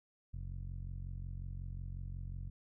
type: tone with low-pass filter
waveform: sawtooth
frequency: 45.51 Hz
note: F#1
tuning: 28 cents flat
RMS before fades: -43 dBFS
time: 0.33-2.5 s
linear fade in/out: 10 ms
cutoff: 120 Hz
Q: 2.3
effects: none